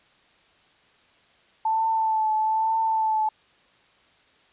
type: tone with vibrato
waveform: sine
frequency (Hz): 880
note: A5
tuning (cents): 0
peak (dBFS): -20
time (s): 1.65-3.29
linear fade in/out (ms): 5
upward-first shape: triangle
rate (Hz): 1.1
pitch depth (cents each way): 31
effects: white hiss -59 dBFS RMS until 4.52 s + resampled to 8000 Hz